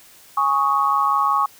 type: chord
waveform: sine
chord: Ab suspended fourth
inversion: none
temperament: equal with one note detuned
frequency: 830.6 / 1108.7 / 1253.9 Hz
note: Ab5 / Db6 / Eb6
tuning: 0 / 0 / +13 cents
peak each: -23 / -17 / -23 dBFS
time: 0.37-1.46 s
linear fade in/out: 5 ms
effects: white hiss -48 dBFS RMS until 1.59 s